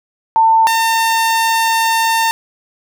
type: tone pair in turn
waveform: sine / sawtooth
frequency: 896 / 905.4 Hz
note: A5 / A5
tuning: +31 / +49 cents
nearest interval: unison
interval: 18 cents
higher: second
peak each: -7 / -8 dBFS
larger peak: first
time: 0.36-0.67 / 0.67-2.31 s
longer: second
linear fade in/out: 0 ms
effects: none